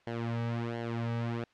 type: tone with flanger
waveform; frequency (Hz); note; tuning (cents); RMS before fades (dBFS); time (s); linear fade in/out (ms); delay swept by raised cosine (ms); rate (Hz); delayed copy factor
sawtooth; 116.8; A#2; +4; -34; 0.07-1.44; 0; 0.8 to 2.9; 1.4; -0.75
effects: white hiss -66 dBFS RMS until 1.53 s + low-pass 3000 Hz 12 dB/octave